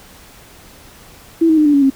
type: tone with pitch steps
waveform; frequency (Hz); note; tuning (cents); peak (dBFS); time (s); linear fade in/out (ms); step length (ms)
sine; 329.6 / 316.7 / 304.3 / 292.5 / 281 / 270; E4 / D#4 / D#4 / D4 / C#4 / C#4; 0 / +31 / -38 / -7 / +24 / -45; -8; 1.41-1.902; 10; 82
effects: pink hiss -42 dBFS RMS until 1.95 s